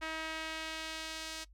sawtooth tone with band-pass filter sweep, 318.6 Hz, D#4, 41 cents sharp, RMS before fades -41 dBFS, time 0.01-1.45 s, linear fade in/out 20 ms, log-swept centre 2000 to 5100 Hz, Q 0.97, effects noise-tail reverb RT60 0.1 s tail -20 dB re dry + added 50 Hz sine -56 dBFS peak until 1.53 s

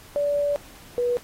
sine tone pair in turn, 578 / 486 Hz, D5 / B4, -28 / -28 cents, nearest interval minor third, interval 300 cents, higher first, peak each -20 dBFS, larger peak neither, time 0.16-0.56 / 0.98-1.17 s, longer first, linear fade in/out 0 ms, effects pink hiss -48 dBFS RMS until 1.23 s + AAC 48 kbps

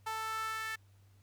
sawtooth tone with high-pass filter sweep, 440.9 Hz, A4, 4 cents sharp, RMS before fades -38 dBFS, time 0.06-0.76 s, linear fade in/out 10 ms, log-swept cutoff 1000 to 1700 Hz, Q 4.1, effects added 98 Hz sine -60 dBFS peak until 1.22 s + pink hiss -72 dBFS RMS until 1.22 s

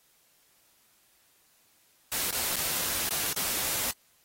white noise with dropouts, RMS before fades -30 dBFS, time 2.12-3.91 s, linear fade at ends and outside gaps 0 ms, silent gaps 2.308-2.327 / 2.558-2.566 / 3.089-3.108 / 3.329-3.363 s, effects white hiss -65 dBFS RMS until 4.24 s + AAC 48 kbps

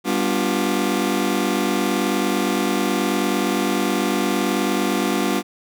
sawtooth chord, G dominant seventh, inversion none, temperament just, 196 / 245 / 294 / 352.8 Hz, G3 / B3 / D4 / F4, 0 / -14 / +2 / +18 cents, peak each -20 dBFS, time 0.04-5.43 s, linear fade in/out 50 ms, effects none

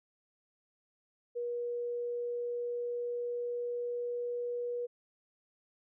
sine tone with pitch glide, 480 to 483.1 Hz, B4 to B4, -49 to -38 cents, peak -33 dBFS, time 1.35-4.87 s, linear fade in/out 20 ms, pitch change +11 cents, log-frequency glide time 1.66-4.42 s, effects none

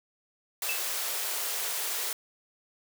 white high-pass noise, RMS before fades -32 dBFS, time 0.62-2.13 s, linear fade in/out 2 ms, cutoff 380 Hz, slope 48 dB/octave
sine tone with exponential decay, 2637 Hz, E7, in tune, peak -27 dBFS, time 0.69-0.89 s, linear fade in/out 0 ms, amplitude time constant 43 ms
effects none

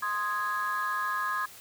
sine chord, Ab major, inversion first, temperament equal, 1046.5 / 1244.5 / 1661.2 Hz, C6 / Eb6 / Ab6, 0 / 0 / 0 cents, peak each -31 dBFS, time 0.02-1.46 s, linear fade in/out 10 ms, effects tanh soft clip ceiling -22 dBFS + white hiss -49 dBFS RMS until 1.6 s

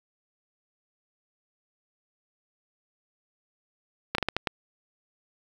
slowing click train, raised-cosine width 0.3 ms, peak -9 dBFS, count 6, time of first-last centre 4.15-4.472 s, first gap 33 ms, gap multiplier 1.34, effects 7-bit

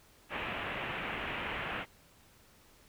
white low-pass noise, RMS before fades -38 dBFS, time 0.29-1.86 s, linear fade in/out 50 ms, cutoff 2900 Hz, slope 48 dB/octave, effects pink hiss -62 dBFS RMS until 2.88 s

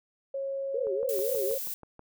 sine tone with pitch glide, 546 to 541.9 Hz, C#5 to C#5, -26 to -39 cents, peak -30 dBFS, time 0.34-1.58 s, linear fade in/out 5 ms, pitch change -13 cents, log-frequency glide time 1.23-1.45 s
sine tone with vibrato, 440 Hz, A4, in tune, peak -29 dBFS, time 0.74-1.55 s, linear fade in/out 5 ms, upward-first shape triangle, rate 3.9 Hz, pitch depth 300 cents each way
click train, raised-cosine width 1 ms, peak -33 dBFS, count 8, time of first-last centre 0.87-1.994 s, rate 6.23 Hz
violet noise, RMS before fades -35 dBFS, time 1.09-1.74 s, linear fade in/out 0 ms
effects none

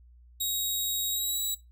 10% pulse tone with pitch glide, 3797 to 3890 Hz, A#7 to B7, +31 to -27 cents, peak -21 dBFS, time 0.4-1.55 s, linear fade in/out 10 ms, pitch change +42 cents, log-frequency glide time 1.1-1.39 s, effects noise-tail reverb RT60 0.2 s tail -17 dB re dry + added 60 Hz sine -52 dBFS peak until 1.71 s

